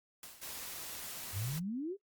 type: noise with exponential decay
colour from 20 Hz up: white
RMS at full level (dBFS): -47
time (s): 0.23-0.79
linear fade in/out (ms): 2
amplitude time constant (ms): 120
type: noise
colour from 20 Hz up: white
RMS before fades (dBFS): -44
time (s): 0.41-1.6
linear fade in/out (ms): 20
type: exponential sweep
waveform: sine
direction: up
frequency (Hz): 86.9 to 415.3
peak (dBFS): -35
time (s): 1.32-1.97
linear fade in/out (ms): 50
effects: noise-tail reverb RT60 0.1 s tail -19 dB re dry + Opus 48 kbps